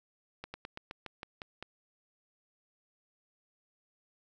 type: slowing click train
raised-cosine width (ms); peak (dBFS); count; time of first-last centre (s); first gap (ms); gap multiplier
0.3; -25; 9; 0.44-1.626; 100; 1.11
effects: none